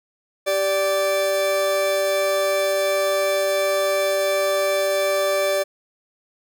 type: tone pair together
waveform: 40% pulse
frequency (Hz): 390 / 584.3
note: G4 / D5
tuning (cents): -9 / -9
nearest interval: perfect fifth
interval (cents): 700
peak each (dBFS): -26 / -18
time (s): 0.46-5.64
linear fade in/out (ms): 20
effects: none